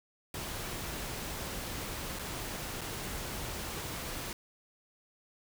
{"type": "noise with dropouts", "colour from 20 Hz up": "pink", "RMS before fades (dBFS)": -39, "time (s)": [0.34, 4.33], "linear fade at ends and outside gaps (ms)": 2, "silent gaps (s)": [[2.189, 2.193], [2.81, 2.814]], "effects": []}